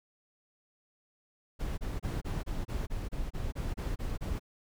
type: noise bursts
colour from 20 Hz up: brown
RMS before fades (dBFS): -34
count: 13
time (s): 1.59-4.396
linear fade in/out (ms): 20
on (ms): 190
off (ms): 28
effects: none